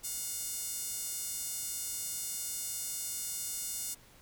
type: tone with high-pass filter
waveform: sawtooth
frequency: 717 Hz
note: F5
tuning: 45 cents sharp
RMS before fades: -38 dBFS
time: 0.03-3.95 s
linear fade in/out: 20 ms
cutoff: 7600 Hz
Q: 1.3
effects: pink hiss -59 dBFS RMS until 4.21 s